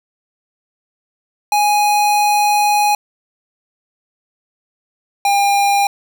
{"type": "tone pair in turn", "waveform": "square", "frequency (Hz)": [830.6, 803.2], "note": ["G#5", "G5"], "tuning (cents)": [0, 42], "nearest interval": "minor second", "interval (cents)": 58, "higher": "first", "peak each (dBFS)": -12, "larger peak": "neither", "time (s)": [[1.52, 2.95], [5.25, 5.87]], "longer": "first", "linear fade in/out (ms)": 2, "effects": []}